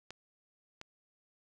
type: clicks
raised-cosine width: 0.2 ms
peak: -27 dBFS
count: 2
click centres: 0.106 / 0.814 s
effects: none